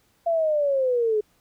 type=linear sweep; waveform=sine; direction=down; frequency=683 to 415.3 Hz; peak=-19 dBFS; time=0.26-1.21 s; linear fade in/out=10 ms; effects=pink hiss -64 dBFS RMS until 1.4 s